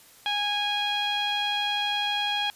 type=tone with low-pass filter; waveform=sawtooth; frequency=824 Hz; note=G#5; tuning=14 cents flat; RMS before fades=-27 dBFS; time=0.26-2.5 s; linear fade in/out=0 ms; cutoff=3300 Hz; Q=5.4; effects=white hiss -53 dBFS RMS until 2.55 s + resampled to 32000 Hz